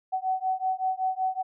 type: beating tone pair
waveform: sine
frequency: 750 / 755.3 Hz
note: F#5 / F#5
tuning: +23 / +35 cents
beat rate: 5.3 Hz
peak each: -28 dBFS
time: 0.12-1.43 s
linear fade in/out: 20 ms
effects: none